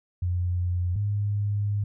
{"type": "tone pair in turn", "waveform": "sine", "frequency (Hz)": [89, 102.68], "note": ["F2", "G#2"], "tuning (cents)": [33, -19], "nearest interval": "major second", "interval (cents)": 248, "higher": "second", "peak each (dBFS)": -23, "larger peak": "neither", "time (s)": [[0.22, 0.96], [0.96, 1.84]], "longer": "second", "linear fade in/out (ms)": 5, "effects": []}